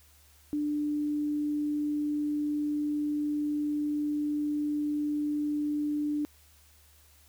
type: tone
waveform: sine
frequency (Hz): 296.2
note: D4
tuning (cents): +15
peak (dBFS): -27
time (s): 0.53-6.25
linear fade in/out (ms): 0
effects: added 74 Hz sine -60 dBFS peak until 7.28 s + white hiss -61 dBFS RMS until 7.28 s